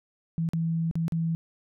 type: tone with dropouts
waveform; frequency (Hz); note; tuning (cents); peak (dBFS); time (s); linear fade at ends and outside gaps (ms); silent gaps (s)
sine; 164.5; E3; -3; -24; 0.38-1.35; 0; 0.489-0.534 / 0.912-0.955 / 1.081-1.122
effects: none